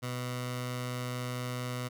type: tone with notch filter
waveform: 15% pulse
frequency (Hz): 124.4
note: B2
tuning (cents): +13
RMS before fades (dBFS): -36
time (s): 0.02-1.89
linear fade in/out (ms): 20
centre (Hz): 330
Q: 1.1
effects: none